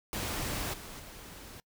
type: noise with level steps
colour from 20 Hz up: pink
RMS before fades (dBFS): -35 / -45 / -48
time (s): 0.13-1.6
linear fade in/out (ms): 0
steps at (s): 0.73 / 0.99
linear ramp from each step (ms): 10
effects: noise-tail reverb RT60 0.1 s tail -26 dB re dry